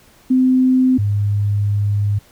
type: tone pair in turn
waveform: sine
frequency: 257.3 / 102.4 Hz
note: C4 / G#2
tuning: -29 / -24 cents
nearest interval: octave + major third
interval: 1595 cents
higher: first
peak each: -10 / -14 dBFS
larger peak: first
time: 0.3-0.98 / 0.98-2.19 s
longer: second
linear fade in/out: 10 ms
effects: pink hiss -50 dBFS RMS until 2.31 s